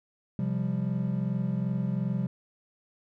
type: chord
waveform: triangle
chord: C suspended fourth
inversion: none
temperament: equal with one note detuned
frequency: 130.81 / 174.61 / 197.25 Hz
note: C3 / F3 / G3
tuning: 0 / 0 / +11 cents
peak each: -29 dBFS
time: 0.39-2.27 s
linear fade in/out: 2 ms
effects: none